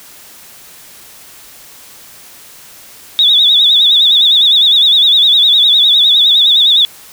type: tone with vibrato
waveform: sine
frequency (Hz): 3600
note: A7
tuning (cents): +39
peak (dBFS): -5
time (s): 3.19-6.85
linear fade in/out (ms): 0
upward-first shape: sine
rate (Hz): 9.8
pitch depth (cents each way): 110
effects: white hiss -37 dBFS RMS until 7.12 s